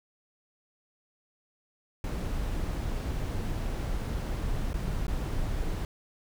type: noise with dropouts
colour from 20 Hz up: brown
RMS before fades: -31 dBFS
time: 2.04-5.85 s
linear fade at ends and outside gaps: 1 ms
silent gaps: 4.732-4.741 / 5.068-5.081 s
effects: none